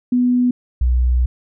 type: tone pair in turn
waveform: sine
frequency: 247.2 / 61.8 Hz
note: B3 / B1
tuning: +2 / +2 cents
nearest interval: 2 octaves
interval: 2400 cents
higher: first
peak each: -12 dBFS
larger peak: neither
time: 0.12-0.51 / 0.81-1.26 s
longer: second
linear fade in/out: 5 ms
effects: none